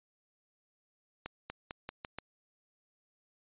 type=accelerating click train; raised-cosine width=0.3 ms; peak=-23 dBFS; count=6; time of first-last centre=1.26-2.186 s; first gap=240 ms; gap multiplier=0.87; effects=resampled to 8000 Hz